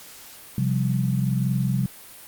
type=chord; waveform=sine; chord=C suspended fourth; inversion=none; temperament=equal; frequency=130.81 / 174.61 / 196 Hz; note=C3 / F3 / G3; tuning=0 / 0 / 0 cents; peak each=-22 / -27 / -26 dBFS; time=0.58-1.86 s; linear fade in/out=2 ms; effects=white hiss -44 dBFS RMS until 2.27 s + Opus 48 kbps